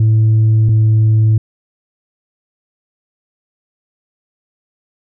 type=tone pair in turn; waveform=sine; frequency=110 / 109.52 Hz; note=A2 / A2; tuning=0 / -8 cents; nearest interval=unison; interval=8 cents; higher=first; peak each=-5 dBFS; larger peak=neither; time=0-0.69 / 0.69-1.38 s; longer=neither; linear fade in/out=5 ms; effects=tanh soft clip ceiling -6 dBFS